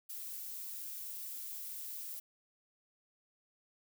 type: noise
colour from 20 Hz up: violet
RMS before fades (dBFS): -44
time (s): 0.09-2.2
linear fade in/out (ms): 10
effects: none